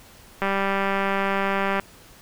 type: click train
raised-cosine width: 0.5 ms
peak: -9 dBFS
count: 271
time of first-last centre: 0.42-1.798 s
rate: 196 Hz
effects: pink hiss -49 dBFS RMS until 2.21 s